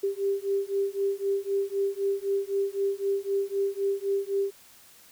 sine beating tone pair, 393.5 / 397.4 Hz, G4 / G4, +7 / +24 cents, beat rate 3.9 Hz, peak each -28 dBFS, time 0.03-4.51 s, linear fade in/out 10 ms, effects white hiss -54 dBFS RMS until 5.11 s

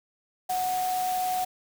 sine tone in noise, 737 Hz, F#5, 7 cents flat, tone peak -25 dBFS, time 0.49-1.45 s, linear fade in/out 10 ms, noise white, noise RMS -37 dBFS, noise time 0.49-1.45 s, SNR +9 dB, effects none

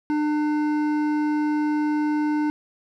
triangle tone with hard clipping, 300 Hz, D4, 37 cents sharp, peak -22 dBFS, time 0.1-2.5 s, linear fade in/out 0 ms, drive 15 dB, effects none

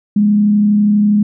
sine tone with frequency modulation, 207.7 Hz, G#3, in tune, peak -8 dBFS, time 0.16-1.23 s, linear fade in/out 5 ms, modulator 32.3 Hz, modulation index 0.24, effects none

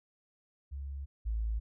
sine tone pair in turn, 69.3 / 55 Hz, C#2 / A1, 0 / 0 cents, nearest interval major third, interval 400 cents, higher first, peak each -37 / -30 dBFS, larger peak second, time 0.71-1.06 / 1.25-1.6 s, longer neither, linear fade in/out 20 ms, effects none

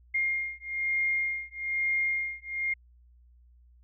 sine beating tone pair, 2124 / 2125.1 Hz, C7 / C7, +25 / +26 cents, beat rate 1.1 Hz, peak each -30 dBFS, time 0.14-2.74 s, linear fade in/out 10 ms, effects added 60 Hz sine -55 dBFS peak until 3.83 s

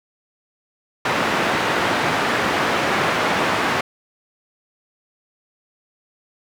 white band-pass noise, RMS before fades -20 dBFS, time 1.05-3.81 s, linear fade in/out 5 ms, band 130 to 1700 Hz, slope 12 dB/octave, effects none

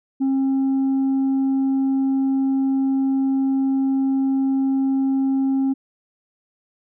sine tone, 268.8 Hz, C4, 47 cents sharp, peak -14 dBFS, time 0.2-5.74 s, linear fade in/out 20 ms, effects tanh soft clip ceiling -16 dBFS

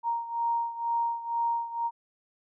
sine beating tone pair, 932.3 / 934.4 Hz, A#5 / A#5, 0 / +4 cents, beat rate 2.1 Hz, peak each -28 / -32 dBFS, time 0.03-1.91 s, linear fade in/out 50 ms, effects none

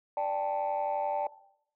sine chord, D suspended fourth, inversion none, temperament equal with one note detuned, 587.3 / 788.5 / 880 Hz, D5 / G5 / A5, 0 / +10 / 0 cents, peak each -31 dBFS, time 0.17-1.27 s, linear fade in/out 2 ms, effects noise-tail reverb RT60 0.7 s tail -18 dB re dry + tanh soft clip ceiling -23 dBFS

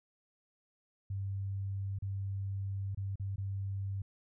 sine tone with dropouts, 98 Hz, G2, in tune, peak -34 dBFS, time 1.1-4.02 s, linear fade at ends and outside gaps 5 ms, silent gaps 1.988-2.022 / 2.948-2.973 / 3.157-3.197 / 3.36-3.38 s, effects none

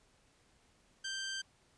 15% pulse tone, 1568 Hz, G6, in tune, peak -31 dBFS, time 1.04-1.42 s, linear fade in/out 10 ms, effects pink hiss -69 dBFS RMS until 1.77 s + resampled to 22050 Hz

